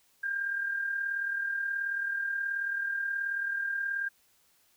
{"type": "tone with amplitude modulation", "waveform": "sine", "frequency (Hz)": 1600, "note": "G6", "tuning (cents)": 35, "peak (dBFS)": -27, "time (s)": [0.23, 4.09], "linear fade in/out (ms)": 10, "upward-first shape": "sine", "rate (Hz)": 38.6, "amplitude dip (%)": 50, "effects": ["white hiss -67 dBFS RMS until 4.76 s"]}